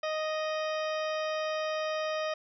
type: harmonic tone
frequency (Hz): 622.3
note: D#5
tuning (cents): 0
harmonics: 1 / 2 / 3 / 4 / 5 / 6 / 8 / 9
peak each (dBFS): -31 / -37 / -41 / -43 / -45 / -47 / -49 / -50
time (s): 0.03-2.34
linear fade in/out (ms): 5
effects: none